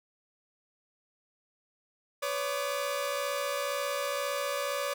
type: tone cluster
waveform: sawtooth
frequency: 505 / 567 / 1209 Hz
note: B4 / C#5 / D6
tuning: +39 / +39 / +50 cents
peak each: -34 / -28 / -34 dBFS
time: 2.22-4.94 s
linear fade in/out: 10 ms
effects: none